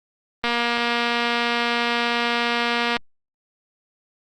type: click train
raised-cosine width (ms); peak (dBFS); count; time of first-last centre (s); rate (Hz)
0.3; -6; 600; 0.44-2.967; 237
effects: Opus 24 kbps

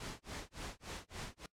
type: noise with tremolo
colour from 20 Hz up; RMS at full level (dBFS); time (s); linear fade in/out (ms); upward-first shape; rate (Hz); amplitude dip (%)
pink; -43; 0-1.46; 2; sine; 3.5; 100
effects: noise-tail reverb RT60 0.1 s tail -22 dB re dry + low-pass 8000 Hz 12 dB/octave

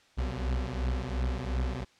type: beating tone pair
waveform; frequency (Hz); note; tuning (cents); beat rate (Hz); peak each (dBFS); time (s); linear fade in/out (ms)
40% pulse; 61.7 / 64.5; B1 / C2; -1 / -24; 2.8; -31 / -31; 0.17-1.85; 20
effects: white hiss -62 dBFS RMS until 1.99 s + low-pass 5000 Hz 12 dB/octave

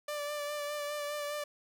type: tone with vibrato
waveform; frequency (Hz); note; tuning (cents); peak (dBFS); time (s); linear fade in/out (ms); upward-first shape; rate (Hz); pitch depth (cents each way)
sawtooth; 587.3; D5; 0; -31; 0.08-1.44; 5; sine; 4.9; 23
effects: none

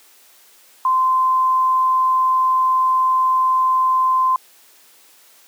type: tone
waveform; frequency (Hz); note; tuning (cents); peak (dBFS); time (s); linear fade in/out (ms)
sine; 1036; C6; -17; -13; 0.85-4.36; 2
effects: white hiss -50 dBFS RMS until 5.47 s + high-pass 300 Hz 12 dB/octave

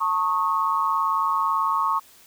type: tone cluster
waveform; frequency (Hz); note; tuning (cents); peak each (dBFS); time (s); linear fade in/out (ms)
sine; 901 / 1098 / 1256; A5 / C#6 / D#6; +41 / -17 / +16; -27 / -21 / -28; 0-2; 20
effects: white hiss -52 dBFS RMS until 2.26 s

